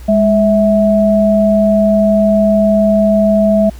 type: tone pair together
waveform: sine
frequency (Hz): 206.3 / 653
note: G#3 / E5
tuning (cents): -11 / -17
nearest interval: octave + minor sixth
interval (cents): 1994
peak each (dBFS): -10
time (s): 0.08-3.7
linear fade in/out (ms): 10
effects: added 60 Hz sine -28 dBFS peak until 3.79 s + pink hiss -42 dBFS RMS until 3.79 s